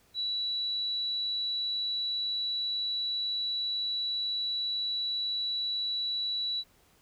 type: tone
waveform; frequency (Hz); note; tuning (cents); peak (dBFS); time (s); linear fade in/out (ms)
sine; 3934; B7; -7; -29; 0.14-6.64; 50
effects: pink hiss -64 dBFS RMS until 7.01 s